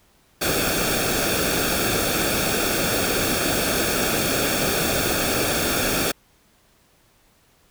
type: noise with comb filter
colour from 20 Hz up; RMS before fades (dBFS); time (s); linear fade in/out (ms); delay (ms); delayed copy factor
pink; -22; 0.41-6.12; 10; 1; -0.7
effects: pink hiss -59 dBFS RMS until 7.7 s